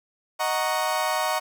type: chord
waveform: 35% pulse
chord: D# minor seventh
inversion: none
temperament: equal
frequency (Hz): 622.3 / 740 / 932.3 / 1108.7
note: D#5 / F#5 / A#5 / C#6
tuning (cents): 0 / 0 / 0 / 0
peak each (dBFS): -27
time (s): 0.39-1.4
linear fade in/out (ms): 20
effects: 9-bit